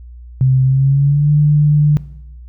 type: tone with pitch glide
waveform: sine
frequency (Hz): 130.81 to 148.54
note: C3 to D3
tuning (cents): 0 to +20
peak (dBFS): -8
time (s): 0.41-1.97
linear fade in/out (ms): 0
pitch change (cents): +220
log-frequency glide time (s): 0.64-1.31
effects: noise-tail reverb RT60 0.8 s tail -18 dB re dry + added 60 Hz sine -32 dBFS peak until 2.48 s